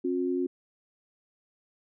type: tone pair together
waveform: sine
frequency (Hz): 269 / 359.6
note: C4 / F#4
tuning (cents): +48 / -49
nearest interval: perfect fourth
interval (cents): 503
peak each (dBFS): -29 / -28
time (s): 0.04-0.47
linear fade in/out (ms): 10
effects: none